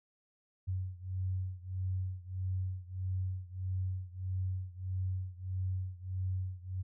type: beating tone pair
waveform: sine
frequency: 92.5 / 94.1 Hz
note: F#2 / F#2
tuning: 0 / +30 cents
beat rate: 1.6 Hz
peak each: -36 / -38 dBFS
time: 0.67-6.83 s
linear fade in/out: 20 ms
effects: none